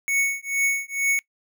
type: tone with tremolo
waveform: square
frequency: 2217 Hz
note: C#7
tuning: in tune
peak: -18 dBFS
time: 0.08-1.19 s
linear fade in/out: 0 ms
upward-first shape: triangle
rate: 2.2 Hz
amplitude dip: 100%
effects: noise-tail reverb RT60 0.1 s tail -23 dB re dry